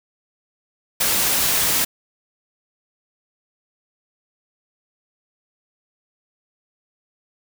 white noise, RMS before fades -19 dBFS, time 1-1.85 s, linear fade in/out 10 ms, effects none

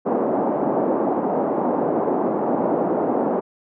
pink band-pass noise, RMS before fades -21 dBFS, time 0.05-3.41 s, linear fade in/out 20 ms, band 230 to 860 Hz, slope 24 dB/octave, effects none

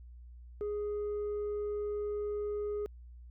sine tone, 415.3 Hz, G#4, in tune, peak -30 dBFS, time 0.61-2.86 s, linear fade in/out 0 ms, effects tanh soft clip ceiling -32 dBFS + added 60 Hz sine -48 dBFS peak until 3.3 s

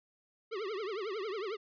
square tone with vibrato, 410 Hz, G#4, 22 cents flat, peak -36 dBFS, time 0.51-1.57 s, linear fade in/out 20 ms, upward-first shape triangle, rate 11 Hz, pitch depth 230 cents each way, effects resampled to 11025 Hz

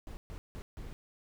brown noise bursts at uneven times, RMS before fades -43 dBFS, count 4, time 0.07-0.17 / 0.3-0.38 / 0.55-0.62 / 0.77-0.93 s, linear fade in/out 0 ms, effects none

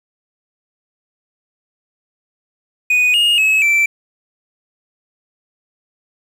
triangle tone with pitch steps, 2481 / 2850 / 2575 / 2335 Hz, D#7 / F7 / E7 / D7, -6 / +34 / -41 / -11 cents, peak -9 dBFS, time 2.9-3.86 s, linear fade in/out 5 ms, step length 240 ms, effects 7-bit

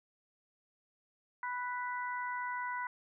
harmonic tone, 493.9 Hz, B4, in tune, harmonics 2 / 3 / 4, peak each -37 / -41 / -43 dBFS, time 1.43-2.87 s, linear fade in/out 2 ms, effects none

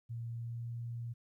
sine tone with pitch glide, 116.54 to 117.89 Hz, A#2 to A#2, 0 to +20 cents, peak -38 dBFS, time 0.09-1.14 s, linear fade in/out 20 ms, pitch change +20 cents, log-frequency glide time 0.31-0.7 s, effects 13-bit

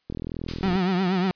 click train, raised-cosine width 3 ms, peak -19 dBFS, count 28, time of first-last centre 0.1-0.755 s, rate 41.2 Hz
blue noise with exponential decay, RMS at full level -26 dBFS, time 0.48-0.9 s, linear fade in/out 5 ms, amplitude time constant 91 ms
35% pulse tone with vibrato, 185 Hz, F#3, in tune, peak -19 dBFS, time 0.63-1.31 s, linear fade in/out 0 ms, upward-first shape triangle, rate 8.4 Hz, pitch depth 110 cents each way
effects white hiss -71 dBFS RMS until 1.35 s + resampled to 11025 Hz

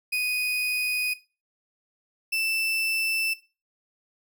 35% pulse tone pair in turn, 2489 / 2655 Hz, D#7 / E7, 0 / +12 cents, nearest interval minor second, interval 112 cents, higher second, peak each -22 dBFS, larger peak neither, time 0.12-1.14 / 2.32-3.34 s, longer neither, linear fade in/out 10 ms, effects noise-tail reverb RT60 0.3 s tail -17 dB re dry

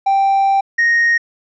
triangle tone pair in turn, 784 / 1864.7 Hz, G5 / A#6, 0 / 0 cents, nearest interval octave + minor third, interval 1500 cents, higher second, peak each -8 / -8 dBFS, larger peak neither, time 0.06-0.61 / 0.78-1.18 s, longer first, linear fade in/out 10 ms, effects tanh soft clip ceiling -5 dBFS + resampled to 16000 Hz

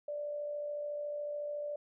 sine tone with amplitude modulation, 587.3 Hz, D5, in tune, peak -34 dBFS, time 0.08-1.76 s, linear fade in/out 5 ms, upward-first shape sine, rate 53.9 Hz, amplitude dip 35%, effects none

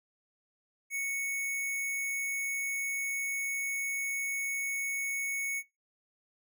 sine tone with sample-and-hold, 2217 Hz, C#7, in tune, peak -31 dBFS, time 0.9-5.63 s, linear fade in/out 50 ms, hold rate 8820 Hz, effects noise-tail reverb RT60 0.2 s tail -18 dB re dry

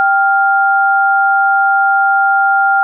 sine tone pair together, 785.7 / 1400 Hz, G5 / F6, +4 / +4 cents, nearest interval minor seventh, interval 1000 cents, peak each -11 dBFS, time 0-2.83 s, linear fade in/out 0 ms, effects none

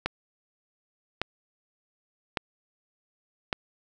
click train, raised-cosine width 0.3 ms, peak -10 dBFS, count 4, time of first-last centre 0.06-3.528 s, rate 0.865 Hz, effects none

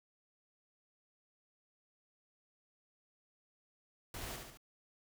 pink noise with echo, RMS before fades -45 dBFS, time 4.14-4.36 s, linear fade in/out 2 ms, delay 71 ms, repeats 3, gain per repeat -4 dB, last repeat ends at 4.573 s, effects none

